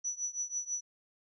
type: tone with tremolo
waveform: sine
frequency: 5920 Hz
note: F#8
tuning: in tune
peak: -30 dBFS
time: 0.04-0.81 s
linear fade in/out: 10 ms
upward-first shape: triangle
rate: 6.1 Hz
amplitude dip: 95%
effects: none